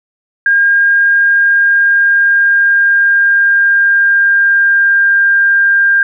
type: tone with pitch glide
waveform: sine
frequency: 1614 to 1598.2 Hz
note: G#6 to G6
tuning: -50 to +33 cents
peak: -6 dBFS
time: 0.46-6.03 s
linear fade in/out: 2 ms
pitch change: -17 cents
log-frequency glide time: 1.08-5.17 s
effects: none